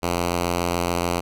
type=tone with vibrato; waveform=5% pulse; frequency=87 Hz; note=F2; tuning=6 cents flat; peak=-10 dBFS; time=0.02-1.21 s; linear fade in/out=20 ms; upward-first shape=sine; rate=19 Hz; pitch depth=18 cents each way; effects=none